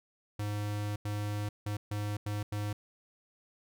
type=tone bursts at uneven times; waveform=square; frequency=103.83 Hz; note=G#2; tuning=in tune; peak=-33 dBFS; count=6; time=0.39-0.96 / 1.05-1.49 / 1.66-1.77 / 1.91-2.17 / 2.26-2.43 / 2.52-2.73 s; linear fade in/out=5 ms; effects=none